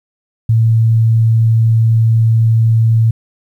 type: tone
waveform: sine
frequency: 113 Hz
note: A2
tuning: 47 cents sharp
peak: -7 dBFS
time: 0.49-3.11 s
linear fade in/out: 5 ms
effects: 8-bit